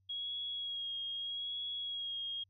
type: tone with vibrato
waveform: sine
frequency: 3300 Hz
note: G#7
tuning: 12 cents flat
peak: -37 dBFS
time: 0.09-2.44 s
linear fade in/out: 10 ms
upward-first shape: sine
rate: 0.8 Hz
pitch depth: 25 cents each way
effects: added 95 Hz sine -70 dBFS peak until 2.49 s